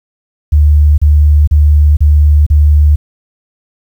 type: tone bursts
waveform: sine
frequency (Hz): 74.4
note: D2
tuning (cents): +23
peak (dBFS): -3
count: 5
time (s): 0.52-2.96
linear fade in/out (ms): 10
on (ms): 460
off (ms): 35
effects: 7-bit